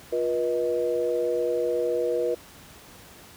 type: tone cluster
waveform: sine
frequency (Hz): 352.8 / 483.8 / 629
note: F4 / B4 / D#5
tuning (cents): +18 / -36 / +19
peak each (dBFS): -29 / -24 / -31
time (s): 0.12-2.35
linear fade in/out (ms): 10
effects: pink hiss -48 dBFS RMS until 3.36 s + high-pass 60 Hz 12 dB/octave